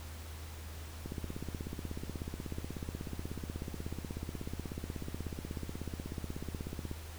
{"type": "click train", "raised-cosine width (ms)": 3, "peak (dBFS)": -26, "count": 97, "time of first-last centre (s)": [1.06, 6.914], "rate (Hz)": 16.4, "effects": ["added 79 Hz sine -44 dBFS peak until 7.18 s", "pink hiss -51 dBFS RMS until 7.18 s"]}